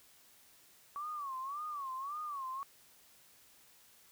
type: tone with vibrato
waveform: sine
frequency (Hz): 1130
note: C#6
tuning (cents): +33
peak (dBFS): -38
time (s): 0.96-2.63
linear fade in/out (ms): 0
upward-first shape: sine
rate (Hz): 1.8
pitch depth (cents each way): 150
effects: white hiss -63 dBFS RMS until 4.11 s